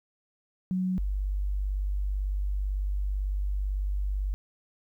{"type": "tone pair in turn", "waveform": "sine", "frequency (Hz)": [185, 49], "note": ["F#3", "G1"], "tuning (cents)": [0, 0], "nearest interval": "octave + major seventh", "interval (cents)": 2300, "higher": "first", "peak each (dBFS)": [-25, -26], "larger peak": "first", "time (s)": [[0.71, 0.98], [0.98, 4.34]], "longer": "second", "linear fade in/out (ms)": 0, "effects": ["11-bit"]}